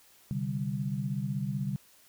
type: chord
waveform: sine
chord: C suspended second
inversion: none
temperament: equal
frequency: 130.81 / 146.83 / 196 Hz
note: C3 / D3 / G3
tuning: 0 / 0 / 0 cents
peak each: -34 dBFS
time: 0.31-1.76 s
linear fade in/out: 0 ms
effects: white hiss -60 dBFS RMS until 2.08 s